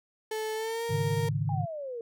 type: tone with pitch glide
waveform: 35% pulse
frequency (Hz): 435.8 to 464.4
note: A4 to A#4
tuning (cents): -17 to -7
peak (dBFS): -29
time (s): 0.31-1.29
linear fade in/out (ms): 5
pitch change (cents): +110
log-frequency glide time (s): 0.54-0.84
type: chord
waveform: sine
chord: Ab suspended fourth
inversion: none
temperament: equal with one note detuned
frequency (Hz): 106.56 / 138.59 / 155.56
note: Ab2 / Db3 / Eb3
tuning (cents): +45 / 0 / 0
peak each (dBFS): -31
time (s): 0.89-1.66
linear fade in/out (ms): 20
type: exponential sweep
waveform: sine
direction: down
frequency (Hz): 830.6 to 452.6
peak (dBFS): -34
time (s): 1.49-2.01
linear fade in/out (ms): 2
effects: none